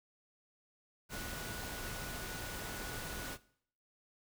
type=tone in noise; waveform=sine; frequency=1467 Hz; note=F#6; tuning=15 cents flat; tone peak=-49 dBFS; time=1.09-3.38 s; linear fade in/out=50 ms; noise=pink; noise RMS=-43 dBFS; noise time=1.09-3.38 s; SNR=-9 dB; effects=noise-tail reverb RT60 0.6 s tail -19 dB re dry